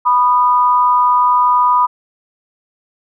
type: tone pair together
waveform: sine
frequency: 987.8 / 1228.6 Hz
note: B5 / D#6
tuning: 0 / -22 cents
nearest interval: major third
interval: 378 cents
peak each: -10 / -14 dBFS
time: 0.05-1.87 s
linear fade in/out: 20 ms
effects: none